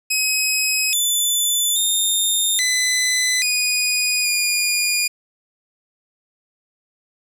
15% pulse tone with pitch steps, 2542 / 3504 / 3649 / 2009 / 2470 / 2432 Hz, D#7 / A7 / A#7 / B6 / D#7 / D#7, +36 / -8 / -38 / +29 / -13 / -40 cents, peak -10 dBFS, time 0.1-5.08 s, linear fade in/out 10 ms, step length 830 ms, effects none

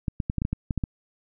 clicks, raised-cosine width 5 ms, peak -13 dBFS, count 10, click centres 0.082 / 0.202 / 0.299 / 0.383 / 0.419 / 0.451 / 0.53 / 0.708 / 0.777 / 0.838 s, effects none

